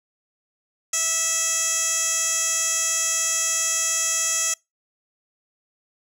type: tone with band-pass filter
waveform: 15% pulse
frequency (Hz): 653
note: E5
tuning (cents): -17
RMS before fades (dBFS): -23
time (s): 0.93-4.54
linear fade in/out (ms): 5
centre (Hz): 7300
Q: 2.9
effects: noise-tail reverb RT60 0.2 s tail -25 dB re dry